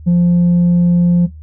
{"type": "tone with tanh clipping", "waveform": "triangle", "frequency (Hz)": 174.61, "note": "F3", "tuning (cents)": 0, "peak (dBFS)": -8, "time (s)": [0.06, 1.27], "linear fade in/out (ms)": 20, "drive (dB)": 6, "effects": ["noise-tail reverb RT60 0.2 s tail -17 dB re dry", "added 77 Hz sine -31 dBFS peak until 1.42 s"]}